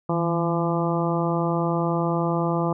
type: harmonic tone with a mistuned harmonic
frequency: 170 Hz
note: F3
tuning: 46 cents flat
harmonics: 1 / 2 / 3 / 4 / 5 / 6 / 7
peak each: -24 / -27 / -29 / -30 / -31 / -32 / -32 dBFS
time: 0.09-2.73 s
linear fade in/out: 5 ms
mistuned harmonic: 1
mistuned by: -64 cents
effects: none